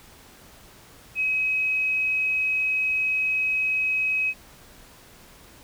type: tone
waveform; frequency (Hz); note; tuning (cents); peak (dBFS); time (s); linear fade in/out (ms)
sine; 2543; D#7; +37; -21; 1.15-4.34; 50
effects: pink hiss -50 dBFS RMS until 5.63 s